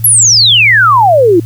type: exponential sweep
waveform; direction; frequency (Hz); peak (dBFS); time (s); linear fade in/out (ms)
sine; down; 11840 to 319.4; -3; 0.04-1.4; 5
effects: added 113 Hz sine -18 dBFS peak until 1.45 s + white hiss -41 dBFS RMS until 1.45 s